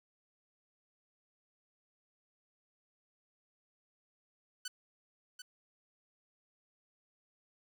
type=tone with echo; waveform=10% pulse; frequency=1500 Hz; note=F#6; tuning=23 cents sharp; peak=-30 dBFS; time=4.65-4.68 s; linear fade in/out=5 ms; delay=740 ms; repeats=1; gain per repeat=-8 dB; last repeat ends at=5.42 s; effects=none